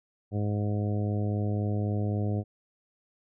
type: harmonic tone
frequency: 103.83 Hz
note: G#2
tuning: in tune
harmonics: 1 / 2 / 3 / 4 / 5 / 6 / 7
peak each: -27 / -33 / -37 / -39 / -41 / -43 / -44 dBFS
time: 0.31-2.44 s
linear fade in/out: 50 ms
effects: none